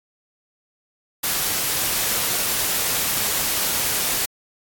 white noise, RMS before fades -22 dBFS, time 1.23-4.26 s, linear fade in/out 10 ms, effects AAC 64 kbps

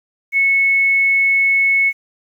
sine tone, 2200 Hz, C#7, 14 cents flat, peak -11 dBFS, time 0.32-1.93 s, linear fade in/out 50 ms, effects 8-bit

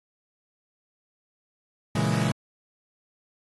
40% pulse chord, A# half-diminished seventh, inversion none, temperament equal, 116.54 / 138.59 / 164.81 / 207.7 Hz, A#2 / C#3 / E3 / G#3, 0 / 0 / 0 / 0 cents, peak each -27 dBFS, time 1.95-2.32 s, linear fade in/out 5 ms, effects AAC 32 kbps

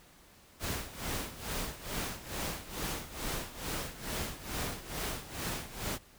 pink noise with tremolo, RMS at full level -35 dBFS, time 0.59-5.99 s, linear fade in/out 50 ms, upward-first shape sine, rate 2.3 Hz, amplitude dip 80%, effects pink hiss -59 dBFS RMS until 6.18 s

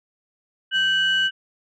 sine tone pair together, 1555.7 / 2947 Hz, G6 / F#7, -14 / -8 cents, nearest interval major seventh, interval 1106 cents, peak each -19 / -19 dBFS, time 0.71-1.31 s, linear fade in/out 50 ms, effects tanh soft clip ceiling -12 dBFS

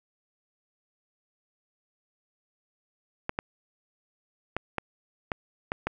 clicks, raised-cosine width 0.5 ms, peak -13 dBFS, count 7, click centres 3.294 / 3.389 / 4.566 / 4.783 / 5.318 / 5.719 / 5.87 s, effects none

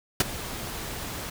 pink noise with ADSR envelope, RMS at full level -17 dBFS, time 0.2-1.3 s, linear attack 4 ms, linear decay 22 ms, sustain -18 dB, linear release 7 ms, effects none

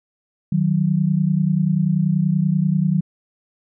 sine tone pair together, 155.56 / 185.91 Hz, D#3 / F#3, 0 / +9 cents, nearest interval minor third, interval 309 cents, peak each -18 dBFS, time 0.52-3.01 s, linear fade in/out 5 ms, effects none

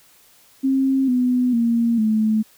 sine tone with pitch steps, 267.5 / 249.6 / 232.9 / 217.3 Hz, C4 / B3 / A#3 / A3, +38 / +19 / -1 / -21 cents, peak -15 dBFS, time 0.63-2.43 s, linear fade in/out 20 ms, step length 450 ms, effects white hiss -53 dBFS RMS until 2.57 s

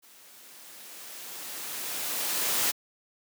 white noise with level ramp, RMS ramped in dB -55 to -25 dBFS, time 0.02-2.72 s, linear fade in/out 20 ms, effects high-pass 200 Hz 12 dB/octave

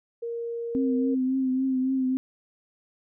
sine tone, 467 Hz, A#4, 3 cents sharp, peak -29 dBFS, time 0.22-1.15 s, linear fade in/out 10 ms
sine tone with vibrato, 261.4 Hz, C4, 1 cent flat, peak -22 dBFS, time 0.75-2.17 s, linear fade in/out 0 ms, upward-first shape triangle, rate 3.6 Hz, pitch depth 38 cents each way
effects none

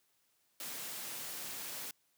white high-pass noise, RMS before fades -43 dBFS, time 0.6-1.91 s, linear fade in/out 2 ms, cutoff 110 Hz, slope 96 dB/octave, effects white hiss -75 dBFS RMS until 2.17 s + high-pass 60 Hz 12 dB/octave

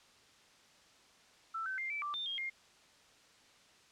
sine tone with pitch steps, 1329 / 1536 / 2105 / 2319 / 1173 / 3601 / 3239 / 2123 Hz, E6 / G6 / C7 / D7 / D6 / A7 / G#7 / C7, +14 / -36 / +10 / -22 / -2 / +39 / -44 / +25 cents, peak -36 dBFS, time 1.54-2.5 s, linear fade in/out 10 ms, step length 120 ms, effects white hiss -63 dBFS RMS until 3.91 s + low-pass 6000 Hz 12 dB/octave

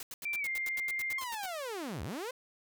white noise bursts, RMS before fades -43 dBFS, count 14, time 0-1.46 s, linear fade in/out 2 ms, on 30 ms, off 80 ms
sine tone with pitch glide, 2349 to 2105 Hz, D7 to C7, 0 to +10 cents, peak -32 dBFS, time 0.25-1.19 s, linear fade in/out 5 ms, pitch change -190 cents, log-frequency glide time 0.39-0.48 s
sawtooth linear two-way sweep, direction down then up, 1091 to 62.7 to 530 Hz, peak -33 dBFS, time 1.18-2.31 s, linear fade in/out 5 ms, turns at 2.03 s
effects none

